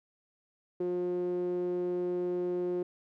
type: tone with band-pass filter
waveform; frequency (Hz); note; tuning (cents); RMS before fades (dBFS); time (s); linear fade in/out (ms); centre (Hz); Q
sawtooth; 178.3; F3; +36; -32; 0.8-2.83; 5; 390; 8.1
effects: none